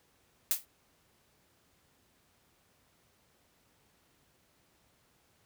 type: noise with exponential decay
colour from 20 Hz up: blue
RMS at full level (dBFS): -24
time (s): 0.51-0.65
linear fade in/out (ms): 0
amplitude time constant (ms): 29
effects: pink hiss -69 dBFS RMS until 5.45 s + high-pass 60 Hz 12 dB/octave